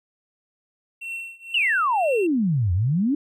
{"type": "tone with tremolo", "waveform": "triangle", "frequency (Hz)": 2713, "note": "E7", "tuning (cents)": 49, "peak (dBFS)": -26, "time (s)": [1.01, 2.27], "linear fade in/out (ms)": 10, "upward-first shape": "triangle", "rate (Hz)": 2, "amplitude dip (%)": 95}
{"type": "exponential two-way sweep", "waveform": "sine", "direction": "down then up", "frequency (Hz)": [3008, 84, 303.9], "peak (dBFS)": -18, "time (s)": [1.54, 3.15], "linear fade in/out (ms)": 5, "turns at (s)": 2.73}
{"effects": []}